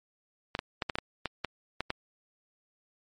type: clicks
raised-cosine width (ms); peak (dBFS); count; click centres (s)
0.3; -14; 10; 0.551 / 0.591 / 0.822 / 0.898 / 0.955 / 0.986 / 1.257 / 1.447 / 1.806 / 1.904
effects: MP3 48 kbps